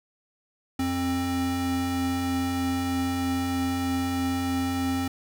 square tone pair together, 87.31 / 265.1 Hz, F2 / C4, 0 / +23 cents, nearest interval octave + perfect fifth, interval 1923 cents, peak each -33 / -26 dBFS, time 0.79-5.08 s, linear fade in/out 5 ms, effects none

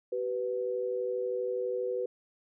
sine tone pair together, 382.3 / 494.6 Hz, G4 / B4, -43 / +3 cents, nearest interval major third, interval 446 cents, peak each -34 / -31 dBFS, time 0.12-2.06 s, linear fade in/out 5 ms, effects none

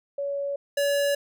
sine / square tone pair in turn, 563 / 568.6 Hz, C#5 / C#5, +27 / +44 cents, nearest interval unison, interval 17 cents, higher second, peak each -26 / -22 dBFS, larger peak second, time 0.18-0.56 / 0.77-1.15 s, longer neither, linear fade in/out 5 ms, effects none

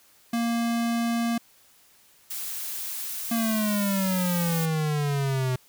square tone, 233.2 Hz, A#3, 1 cent sharp, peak -24 dBFS, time 0.33-1.38 s, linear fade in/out 5 ms
blue noise, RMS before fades -33 dBFS, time 2.3-4.66 s, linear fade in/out 10 ms
square exponential sweep, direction down, 232.7 to 126.4 Hz, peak -24 dBFS, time 3.31-5.56 s, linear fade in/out 5 ms
effects white hiss -58 dBFS RMS until 5.68 s

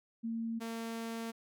sine / sawtooth tone pair in turn, 228 / 228 Hz, A#3 / A#3, -38 / -38 cents, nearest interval unison, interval 0 cents, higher neither, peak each -34 / -34 dBFS, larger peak neither, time 0.23-0.6 / 0.6-1.32 s, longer second, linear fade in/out 20 ms, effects none

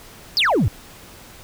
sine exponential sweep, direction down, 5230 to 82.41 Hz, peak -12 dBFS, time 0.37-0.68 s, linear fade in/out 0 ms, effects tanh soft clip ceiling -13 dBFS + pink hiss -43 dBFS RMS until 1.43 s

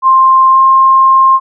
sine tone with pitch glide, 1053 to 1061.5 Hz, C6 to C6, +11 to +25 cents, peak -3 dBFS, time 0.02-1.4 s, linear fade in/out 50 ms, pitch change +14 cents, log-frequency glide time 0.5-0.59 s, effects none

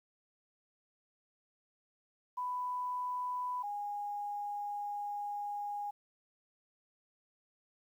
sine tone pair in turn, 994 / 821 Hz, B5 / G#5, +11 / -20 cents, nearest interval minor third, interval 331 cents, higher first, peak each -34 / -36 dBFS, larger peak first, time 2.37-3.63 / 3.63-5.91 s, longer second, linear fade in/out 10 ms, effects 11-bit

